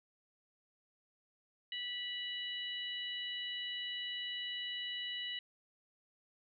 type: harmonic tone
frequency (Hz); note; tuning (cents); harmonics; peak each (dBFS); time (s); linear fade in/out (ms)
980; B5; -14; 2 / 3 / 4; -45 / -40 / -46; 1.72-5.39; 2
effects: none